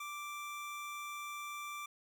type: tone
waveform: 25% pulse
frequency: 1174.7 Hz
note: D6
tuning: in tune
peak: -38 dBFS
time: 0-1.86 s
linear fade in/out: 5 ms
effects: none